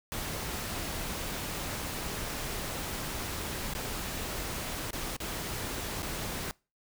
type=noise with dropouts; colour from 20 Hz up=pink; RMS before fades=-36 dBFS; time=0.12-6.51 s; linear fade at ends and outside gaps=0 ms; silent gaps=3.736-3.75 / 4.906-4.931 / 5.165-5.203 / 6.022-6.029 s; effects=noise-tail reverb RT60 0.3 s tail -24 dB re dry